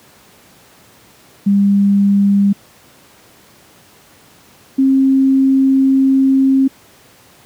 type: tone pair in turn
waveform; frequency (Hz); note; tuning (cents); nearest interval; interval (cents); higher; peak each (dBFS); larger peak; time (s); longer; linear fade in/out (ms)
sine; 200 / 267.8; G3 / C4; +35 / +40; perfect fourth; 505; second; -8; neither; 1.46-2.53 / 4.78-6.68; second; 10
effects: pink hiss -46 dBFS RMS until 7.45 s + high-pass 100 Hz 12 dB/octave